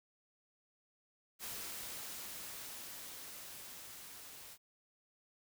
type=noise with level ramp; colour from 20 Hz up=white; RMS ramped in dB=-44 to -53 dBFS; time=1.39-4.58 s; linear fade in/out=50 ms; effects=none